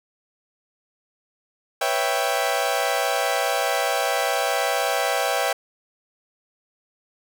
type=chord; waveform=sawtooth; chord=C# half-diminished seventh; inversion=third; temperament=equal; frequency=493.9 / 554.4 / 659.3 / 784 Hz; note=B4 / C#5 / E5 / G5; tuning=0 / 0 / 0 / 0 cents; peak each=-25 / -23 / -22 / -21 dBFS; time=1.81-5.53 s; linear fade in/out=5 ms; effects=none